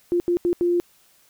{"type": "tone bursts at uneven times", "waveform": "sine", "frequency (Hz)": 349.2, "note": "F4", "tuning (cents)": 0, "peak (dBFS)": -17, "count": 4, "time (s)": [[0.12, 0.2], [0.28, 0.37], [0.45, 0.53], [0.61, 0.8]], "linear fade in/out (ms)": 0, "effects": ["white hiss -58 dBFS RMS until 1.29 s"]}